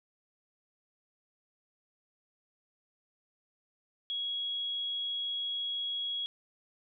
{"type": "tone", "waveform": "sine", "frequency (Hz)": 3322, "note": "G#7", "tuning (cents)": 0, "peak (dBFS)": -32, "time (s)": [4.1, 6.26], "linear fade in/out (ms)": 0, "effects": []}